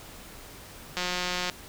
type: click train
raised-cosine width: 0.2 ms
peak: -12 dBFS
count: 96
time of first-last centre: 0.97-1.498 s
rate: 180 Hz
effects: pink hiss -46 dBFS RMS until 1.68 s